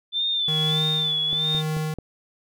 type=tone with vibrato; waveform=sine; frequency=3513 Hz; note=A7; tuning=3 cents flat; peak=-21 dBFS; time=0.12-1.63 s; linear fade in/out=50 ms; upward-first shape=sine; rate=1.6 Hz; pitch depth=70 cents each way
type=tone with tremolo; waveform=square; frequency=155.56 Hz; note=D#3; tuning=in tune; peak=-24 dBFS; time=0.48-1.94 s; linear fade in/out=2 ms; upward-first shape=sine; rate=1 Hz; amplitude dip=80%
type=click train; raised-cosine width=2 ms; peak=-22 dBFS; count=4; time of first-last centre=1.33-1.986 s; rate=4.57 Hz
effects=none